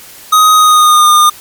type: tone with pitch glide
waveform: square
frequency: 1254 to 1214.1 Hz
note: D#6 to D#6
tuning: +13 to -43 cents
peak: -4 dBFS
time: 0.32-1.3 s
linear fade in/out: 10 ms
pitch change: -56 cents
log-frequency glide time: 0.55-1.08 s
effects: white hiss -34 dBFS RMS until 1.4 s + MP3 96 kbps